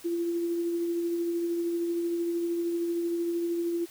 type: tone with tremolo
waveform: sine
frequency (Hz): 341.3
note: F4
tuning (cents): -40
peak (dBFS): -25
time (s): 0.04-3.86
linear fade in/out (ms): 20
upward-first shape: triangle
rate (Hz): 13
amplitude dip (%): 30
effects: white hiss -51 dBFS RMS until 3.9 s